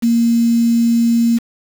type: tone with quantisation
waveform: sine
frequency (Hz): 232.9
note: A#3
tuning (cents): -1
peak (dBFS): -10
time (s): 0.02-1.39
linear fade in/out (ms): 20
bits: 5
effects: none